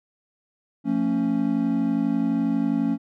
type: chord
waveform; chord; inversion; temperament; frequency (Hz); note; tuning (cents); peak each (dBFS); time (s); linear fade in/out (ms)
triangle; F augmented; none; equal with one note detuned; 174.61 / 225.1 / 277.2; F3 / A3 / C#4; 0 / +40 / 0; -27 / -22 / -21; 0.84-2.98; 50
effects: none